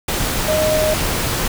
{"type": "tone in noise", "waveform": "sine", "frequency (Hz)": 620, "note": "D#5", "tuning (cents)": -6, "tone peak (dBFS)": -15, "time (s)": [0.48, 0.94], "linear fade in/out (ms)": 5, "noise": "pink", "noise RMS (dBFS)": -20, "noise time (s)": [0.08, 1.48], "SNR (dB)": 2, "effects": []}